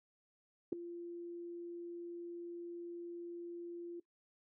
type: tone with ADSR envelope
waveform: sine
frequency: 344.7 Hz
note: F4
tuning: 23 cents flat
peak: -27 dBFS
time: 0.72-4 s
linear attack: 8 ms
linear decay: 3 ms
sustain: -16 dB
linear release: 6 ms
effects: noise-tail reverb RT60 0.1 s tail -19 dB re dry